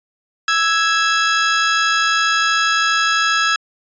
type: tone pair together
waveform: sawtooth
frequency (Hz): 1318.5 / 1661.2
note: E6 / G#6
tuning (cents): 0 / 0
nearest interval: major third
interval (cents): 400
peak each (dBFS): -13 / -13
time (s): 0.48-3.56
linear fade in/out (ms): 2
effects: resampled to 16000 Hz

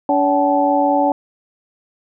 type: tone cluster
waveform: sine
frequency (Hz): 287 / 568 / 759 / 864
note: D4 / C#5 / F#5 / A5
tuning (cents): -40 / +42 / +44 / -32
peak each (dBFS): -18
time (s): 0.09-1.12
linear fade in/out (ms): 2
effects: none

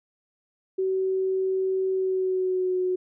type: tone with pitch glide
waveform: sine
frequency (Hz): 378.9 to 367.1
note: F#4 to F#4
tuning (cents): +41 to -14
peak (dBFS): -22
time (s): 0.78-2.96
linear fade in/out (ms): 10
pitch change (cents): -55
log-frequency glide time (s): 1.91-2.78
effects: none

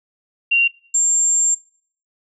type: tone pair in turn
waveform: sine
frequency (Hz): 2763 / 7376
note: F7 / A#8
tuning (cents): -19 / -19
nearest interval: octave + perfect fourth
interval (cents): 1700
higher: second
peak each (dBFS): -12 / -13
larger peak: first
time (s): 0.51-0.68 / 0.94-1.55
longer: second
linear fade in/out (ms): 10
effects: noise-tail reverb RT60 0.6 s tail -23 dB re dry

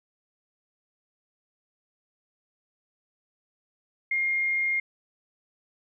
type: tone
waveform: sine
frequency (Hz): 2127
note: C7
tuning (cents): +28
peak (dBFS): -23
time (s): 4.11-4.8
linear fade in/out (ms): 5
effects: none

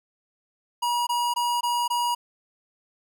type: tone bursts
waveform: square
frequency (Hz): 960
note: B5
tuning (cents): -49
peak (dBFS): -23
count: 5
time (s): 0.82-2.15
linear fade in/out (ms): 10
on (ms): 250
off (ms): 20
effects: none

